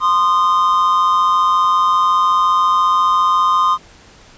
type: tone pair together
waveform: triangle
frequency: 1042.5 / 1228 Hz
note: C6 / D#6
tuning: -7 / -23 cents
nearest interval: minor third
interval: 284 cents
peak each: -12 dBFS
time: 0-3.78 s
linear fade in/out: 50 ms
effects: pink hiss -44 dBFS RMS until 4.37 s + resampled to 16000 Hz